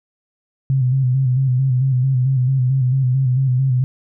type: tone with vibrato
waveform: sine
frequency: 130 Hz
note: C3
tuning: 11 cents flat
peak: -13 dBFS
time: 0.7-3.84 s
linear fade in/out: 0 ms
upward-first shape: square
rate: 4.5 Hz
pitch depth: 55 cents each way
effects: none

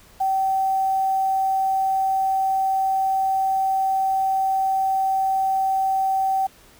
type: tone with quantisation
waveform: sine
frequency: 770 Hz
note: G5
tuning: 31 cents flat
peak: -18 dBFS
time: 0.2-6.47 s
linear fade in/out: 10 ms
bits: 7
effects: pink hiss -51 dBFS RMS until 6.79 s

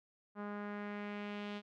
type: tone with low-pass filter sweep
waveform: sawtooth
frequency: 205.9 Hz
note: G#3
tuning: 15 cents flat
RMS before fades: -43 dBFS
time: 0.35-1.62 s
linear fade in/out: 50 ms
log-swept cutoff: 1300 to 3400 Hz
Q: 1.9
effects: none

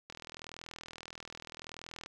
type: click train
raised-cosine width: 0.2 ms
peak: -27 dBFS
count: 81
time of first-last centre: 0.1-2.061 s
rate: 40.8 Hz
effects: none

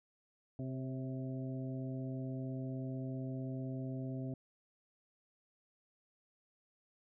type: harmonic tone with a mistuned harmonic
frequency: 130.81 Hz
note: C3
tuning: in tune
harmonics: 1 / 2 / 3 / 4 / 5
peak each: -40 / -42 / -51 / -54 / -51 dBFS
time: 0.59-4.34 s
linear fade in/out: 2 ms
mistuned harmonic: 4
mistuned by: +45 cents
effects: none

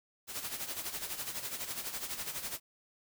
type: noise with tremolo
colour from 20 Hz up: white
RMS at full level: -37 dBFS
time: 0.27-2.6 s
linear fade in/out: 50 ms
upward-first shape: sine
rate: 12 Hz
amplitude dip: 65%
effects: none

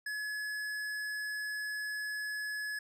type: tone with tanh clipping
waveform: sine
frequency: 1700 Hz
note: G#6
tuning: 40 cents sharp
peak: -37 dBFS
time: 0.06-2.79 s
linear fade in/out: 5 ms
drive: 16 dB
effects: none

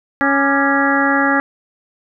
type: harmonic tone with a mistuned harmonic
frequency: 277.2 Hz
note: C#4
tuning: in tune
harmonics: 1 / 2 / 3 / 4 / 5 / 6 / 7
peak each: -17 / -22 / -20 / -22 / -21 / -18 / -22 dBFS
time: 0.21-1.4 s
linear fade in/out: 0 ms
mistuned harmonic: 4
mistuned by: +110 cents
effects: none

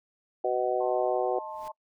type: harmonic tone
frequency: 124.8 Hz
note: B2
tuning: 19 cents sharp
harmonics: 3 / 4 / 5 / 6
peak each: -30 / -30 / -30 / -30 dBFS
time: 0.44-1.39 s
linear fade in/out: 5 ms
type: chord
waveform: sine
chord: A diminished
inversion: second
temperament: equal with one note detuned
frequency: 622.3 / 880 / 1061.7 Hz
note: Eb5 / A5 / C6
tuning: 0 / 0 / +25 cents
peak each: -41 / -38 / -42 dBFS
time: 0.8-1.72 s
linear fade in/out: 10 ms
type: noise with exponential growth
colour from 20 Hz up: pink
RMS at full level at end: -48 dBFS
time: 1.41-1.68 s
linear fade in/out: 1 ms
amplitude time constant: 58 ms
effects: noise-tail reverb RT60 0.1 s tail -24 dB re dry

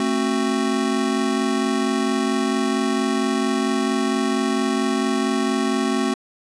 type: chord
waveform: square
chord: F# diminished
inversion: first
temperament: just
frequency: 222 / 266.4 / 370 Hz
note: A3 / C4 / F#4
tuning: +16 / +31 / 0 cents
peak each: -24 / -23 / -26 dBFS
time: 0-6.14 s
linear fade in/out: 2 ms
effects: resampled to 22050 Hz

